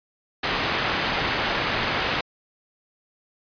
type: low-pass noise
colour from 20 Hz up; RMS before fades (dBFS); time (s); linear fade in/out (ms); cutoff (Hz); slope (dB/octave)
white; -25; 0.43-2.21; 5; 2600; 12
effects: resampled to 11025 Hz